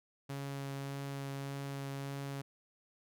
sawtooth tone with vibrato, 138.59 Hz, C#3, in tune, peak -35 dBFS, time 0.29-2.42 s, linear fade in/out 10 ms, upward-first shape sine, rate 1.7 Hz, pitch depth 9 cents each way, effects none

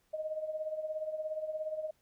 sine tone with tremolo, 622.3 Hz, D#5, in tune, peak -31 dBFS, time 0.13-1.91 s, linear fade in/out 10 ms, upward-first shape triangle, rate 17 Hz, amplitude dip 75%, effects pink hiss -73 dBFS RMS until 2.01 s

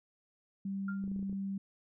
sine tone, 195.6 Hz, G3, 4 cents flat, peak -34 dBFS, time 0.65-1.58 s, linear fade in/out 5 ms
sine tone with exponential decay, 1396.9 Hz, F6, in tune, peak -38 dBFS, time 0.88-1.07 s, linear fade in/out 5 ms, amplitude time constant 41 ms
clicks, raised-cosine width 3 ms, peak -36 dBFS, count 8, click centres 1.04 / 1.078 / 1.116 / 1.162 / 1.193 / 1.228 / 1.296 / 1.328 s
effects none

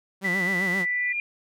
sawtooth tone with vibrato, 185 Hz, F#3, in tune, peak -24 dBFS, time 0.21-0.86 s, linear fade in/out 50 ms, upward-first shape sine, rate 7.6 Hz, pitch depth 110 cents each way
sine tone, 1977 Hz, B6, 1 cent sharp, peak -23 dBFS, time 0.24-1.13 s, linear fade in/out 10 ms
sine tone with exponential growth, 2408 Hz, D7, 43 cents sharp, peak -23 dBFS, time 0.69-1.2 s, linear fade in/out 1 ms, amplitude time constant 110 ms
effects none

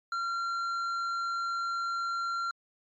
triangle tone with tanh clipping, 1374 Hz, F6, 29 cents flat, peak -31 dBFS, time 0.12-2.51 s, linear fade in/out 2 ms, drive 12 dB, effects MP3 32 kbps

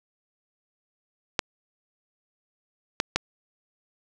clicks, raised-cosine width 0.2 ms, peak -4 dBFS, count 3, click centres 1.392 / 3.001 / 3.16 s, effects none

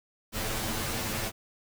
pink noise with comb filter, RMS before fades -32 dBFS, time 0.32-1.32 s, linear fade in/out 50 ms, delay 9.1 ms, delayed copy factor +0.95, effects none

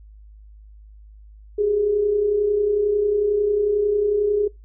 sine tone pair together, 384.2 / 415.3 Hz, G4 / G#4, -35 / 0 cents, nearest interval minor second, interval 135 cents, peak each -27 / -17 dBFS, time 1.58-4.48 s, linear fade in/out 10 ms, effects noise-tail reverb RT60 0.2 s tail -23 dB re dry + added 52 Hz sine -42 dBFS peak until 4.64 s

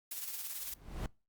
blue noise with tremolo, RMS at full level -39 dBFS, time 0.11-0.74 s, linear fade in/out 5 ms, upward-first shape sine, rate 18 Hz, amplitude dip 50%
brown noise with exponential growth, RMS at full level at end -33 dBFS, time 0.6-1.06 s, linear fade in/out 2 ms, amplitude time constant 100 ms
effects noise-tail reverb RT60 0.3 s tail -26 dB re dry + Opus 48 kbps

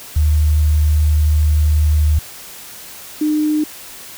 sine tone pair in turn, 76 / 304 Hz, D#2 / D#4, -40 / -40 cents, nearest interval 2 octaves, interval 2400 cents, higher second, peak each -10 / -13 dBFS, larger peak first, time 0.16-2.19 / 3.21-3.64 s, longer first, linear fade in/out 5 ms, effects white hiss -35 dBFS RMS until 4.17 s

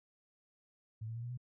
sine tone with pitch steps, 110 / 113.42 / 116.95 / 120.58 / 124.33 Hz, A2 / A#2 / A#2 / B2 / B2, 0 / -47 / +6 / -41 / +12 cents, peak -39 dBFS, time 1.01-1.375 s, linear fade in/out 10 ms, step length 73 ms, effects none

